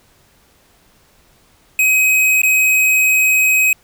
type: tone with dropouts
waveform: square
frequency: 2531 Hz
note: D#7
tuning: 29 cents sharp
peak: -11 dBFS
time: 1.79-3.73 s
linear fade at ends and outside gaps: 2 ms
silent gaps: 2.418-2.433 s
effects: pink hiss -53 dBFS RMS until 3.83 s